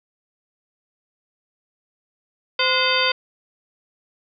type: harmonic tone with a mistuned harmonic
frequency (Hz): 516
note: C5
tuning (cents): -24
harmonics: 1 / 2 / 3 / 4 / 5 / 6 / 7 / 9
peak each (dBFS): -25 / -25 / -25 / -25 / -25 / -25 / -25 / -25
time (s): 2.59-3.12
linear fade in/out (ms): 5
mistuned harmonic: 3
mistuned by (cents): -110
effects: none

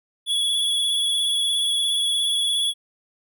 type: tone with vibrato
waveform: square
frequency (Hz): 3387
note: G#7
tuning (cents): +33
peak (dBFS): -20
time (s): 0.26-2.74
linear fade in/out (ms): 50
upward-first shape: triangle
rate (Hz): 17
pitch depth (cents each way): 38
effects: none

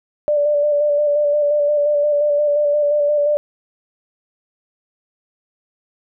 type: tone with vibrato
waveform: sine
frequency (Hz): 587.3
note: D5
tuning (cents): 0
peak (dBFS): -13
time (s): 0.28-3.37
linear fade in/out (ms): 0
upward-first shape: square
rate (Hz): 5.7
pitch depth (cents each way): 22
effects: none

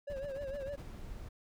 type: tone with vibrato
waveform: triangle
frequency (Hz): 554.4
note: C#5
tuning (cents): 0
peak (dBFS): -36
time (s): 0.07-0.76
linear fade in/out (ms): 10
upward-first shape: triangle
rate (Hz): 6.6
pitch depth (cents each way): 100
type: noise with tremolo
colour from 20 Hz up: brown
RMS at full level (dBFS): -44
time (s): 0.1-0.83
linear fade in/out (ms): 0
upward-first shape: sine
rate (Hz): 16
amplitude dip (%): 80
type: noise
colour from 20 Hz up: brown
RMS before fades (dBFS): -45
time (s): 0.77-1.29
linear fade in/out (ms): 10
effects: none

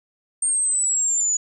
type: linear sweep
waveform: sine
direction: down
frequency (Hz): 8690 to 6850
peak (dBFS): -18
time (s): 0.42-1.37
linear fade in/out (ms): 5
effects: none

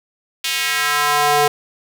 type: tone with high-pass filter sweep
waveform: square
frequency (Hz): 146.83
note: D3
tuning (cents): 0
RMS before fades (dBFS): -17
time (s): 0.44-1.48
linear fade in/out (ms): 5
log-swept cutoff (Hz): 3000 to 540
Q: 1.6
effects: none

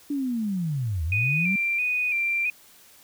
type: linear two-way sweep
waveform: sine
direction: down then up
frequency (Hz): 293.7 to 74.8 to 202.5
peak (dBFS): -24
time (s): 0.1-1.56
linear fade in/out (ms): 5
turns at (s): 1.04
type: tone with vibrato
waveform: sine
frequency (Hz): 2422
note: D#7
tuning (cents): -47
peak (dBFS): -22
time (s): 1.12-2.5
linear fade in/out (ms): 2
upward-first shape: square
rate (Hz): 1.5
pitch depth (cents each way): 42
effects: white hiss -53 dBFS RMS until 3.03 s

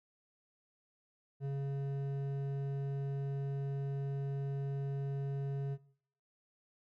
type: tone with hard clipping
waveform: triangle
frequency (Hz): 138.59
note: C#3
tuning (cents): 0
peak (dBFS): -36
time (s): 1.4-5.78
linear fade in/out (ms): 50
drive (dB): 12
effects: noise-tail reverb RT60 0.6 s tail -19 dB re dry

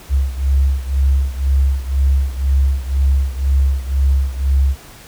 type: beating tone pair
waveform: sine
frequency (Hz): 67.3 / 69.3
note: C2 / C#2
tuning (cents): +49 / 0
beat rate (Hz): 2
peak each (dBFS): -14 / -17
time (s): 0.09-4.76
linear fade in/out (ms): 50
effects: pink hiss -40 dBFS RMS until 5.07 s

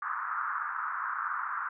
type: band-pass noise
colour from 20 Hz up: pink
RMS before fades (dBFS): -34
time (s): 0.02-1.69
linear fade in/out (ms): 5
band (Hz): 1100 to 1500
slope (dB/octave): 48
effects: none

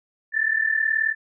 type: tone pair together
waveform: sine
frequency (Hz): 1749.2 / 1788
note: A6 / A6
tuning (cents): -11 / +27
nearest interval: unison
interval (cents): 38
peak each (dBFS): -22 / -22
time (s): 0.32-1.15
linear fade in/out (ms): 50
effects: none

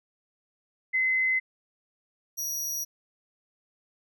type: tone pair in turn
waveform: sine / sawtooth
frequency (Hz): 2047 / 5775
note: C7 / F#8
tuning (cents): -38 / -43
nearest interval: octave + tritone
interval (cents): 1795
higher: second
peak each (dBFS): -22 / -27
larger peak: first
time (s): 0.93-1.4 / 2.37-2.85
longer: second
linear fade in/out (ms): 20
effects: none

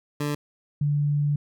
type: tone pair in turn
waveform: 20% pulse / sine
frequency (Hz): 146.83 / 145.9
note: D3 / D3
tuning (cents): 0 / -11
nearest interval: unison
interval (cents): 11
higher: first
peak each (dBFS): -20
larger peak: neither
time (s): 0.2-0.35 / 0.81-1.36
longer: second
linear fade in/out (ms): 5
effects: none

